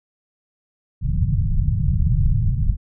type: low-pass noise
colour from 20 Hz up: pink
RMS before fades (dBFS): -18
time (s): 1.01-2.77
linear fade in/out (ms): 50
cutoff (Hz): 170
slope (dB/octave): 48
effects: none